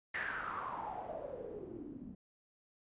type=noise with low-pass filter sweep; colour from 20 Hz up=white; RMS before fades=-43 dBFS; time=0.14-2.15 s; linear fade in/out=5 ms; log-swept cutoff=1900 to 220 Hz; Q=7.2; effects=resampled to 8000 Hz